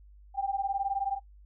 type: beating tone pair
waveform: sine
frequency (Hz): 779 / 798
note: G5 / G5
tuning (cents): -11 / +31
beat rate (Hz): 19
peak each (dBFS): -31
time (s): 0.34-1.2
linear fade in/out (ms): 50
effects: noise-tail reverb RT60 0.1 s tail -20 dB re dry + added 50 Hz sine -51 dBFS peak until 1.45 s